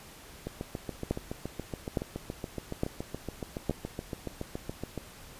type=two click trains; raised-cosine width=2 ms; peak=-21 / -14 dBFS; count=33 / 4; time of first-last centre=0.47-4.977 / 1.11-3.696 s; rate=7.1 / 1.16 Hz; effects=pink hiss -50 dBFS RMS until 5.39 s + resampled to 32000 Hz